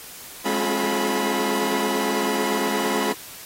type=tone cluster; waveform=sawtooth; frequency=209.1 / 268.9 / 354.2 / 427.1 / 983 Hz; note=G#3 / C4 / F4 / G#4 / B5; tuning=+12 / +47 / +24 / +48 / -8 cents; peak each=-25 dBFS; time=0.45-3.13 s; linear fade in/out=10 ms; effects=white hiss -40 dBFS RMS until 3.45 s + AAC 48 kbps